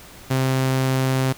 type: tone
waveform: sawtooth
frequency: 131.5 Hz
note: C3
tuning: 9 cents sharp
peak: -14 dBFS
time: 0.3-1.33 s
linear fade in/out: 10 ms
effects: pink hiss -43 dBFS RMS until 1.37 s